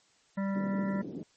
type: harmonic tone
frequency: 196 Hz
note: G3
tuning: in tune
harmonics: 1 / 3 / 5 / 7 / 9 / 10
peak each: -29 / -39 / -43 / -46 / -48 / -49 dBFS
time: 0.37-1.02 s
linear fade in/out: 10 ms
type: band-pass noise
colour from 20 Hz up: pink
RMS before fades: -40 dBFS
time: 0.55-1.23 s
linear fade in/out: 0 ms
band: 170 to 390 Hz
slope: 24 dB/octave
effects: white hiss -66 dBFS RMS until 1.36 s + MP3 32 kbps